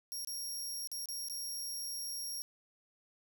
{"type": "tone with dropouts", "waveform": "20% pulse", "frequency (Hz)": 5588, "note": "F8", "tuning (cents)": 0, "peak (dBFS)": -33, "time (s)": [0.12, 2.42], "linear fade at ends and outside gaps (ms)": 0, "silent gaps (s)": [[0.248, 0.273], [0.873, 0.916], [1.057, 1.087], [1.285, 1.298]], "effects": []}